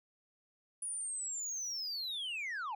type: linear sweep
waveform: sine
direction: down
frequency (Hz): 9820 to 784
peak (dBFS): -34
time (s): 0.82-2.75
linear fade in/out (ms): 5
effects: tanh soft clip ceiling -36 dBFS